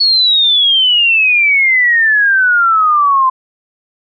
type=exponential sweep; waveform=sine; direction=down; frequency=4417 to 1029 Hz; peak=-7 dBFS; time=0-3.3 s; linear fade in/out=10 ms; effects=none